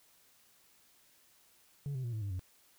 sine tone with pitch steps, 141.6 / 129.85 / 119.07 / 109.19 / 100.13 / 91.82 Hz, C#3 / C3 / A#2 / A2 / G2 / F#2, +37 / -13 / +37 / -13 / +37 / -13 cents, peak -32 dBFS, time 1.86-2.394 s, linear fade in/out 0 ms, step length 89 ms, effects tanh soft clip ceiling -34 dBFS + white hiss -66 dBFS RMS until 2.78 s

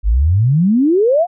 sine exponential sweep, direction up, 47 to 740 Hz, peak -9 dBFS, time 0.03-1.27 s, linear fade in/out 50 ms, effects none

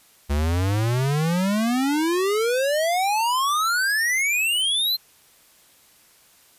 square exponential sweep, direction up, 69.6 to 4186 Hz, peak -20 dBFS, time 0.29-4.97 s, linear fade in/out 20 ms, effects white hiss -55 dBFS RMS until 6.58 s + resampled to 32000 Hz

